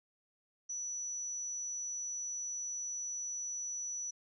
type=tone; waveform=sine; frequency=5920 Hz; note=F#8; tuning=in tune; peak=-37 dBFS; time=0.69-4.11 s; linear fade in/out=10 ms; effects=none